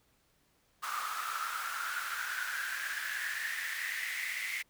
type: noise with high-pass filter sweep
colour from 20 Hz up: pink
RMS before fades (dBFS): -37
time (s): 0.82-4.63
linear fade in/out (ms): 20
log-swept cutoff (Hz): 1200 to 2100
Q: 9.3
effects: pink hiss -71 dBFS RMS until 4.69 s